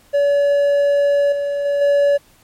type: tone with level steps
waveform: triangle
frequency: 570 Hz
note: C#5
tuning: 48 cents sharp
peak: -10 / -16 / -13 / -9 dBFS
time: 0.13-2.18 s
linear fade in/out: 20 ms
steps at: 1.32 / 1.65 / 1.81 s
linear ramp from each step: 5 ms
effects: pink hiss -52 dBFS RMS until 2.43 s + MP3 64 kbps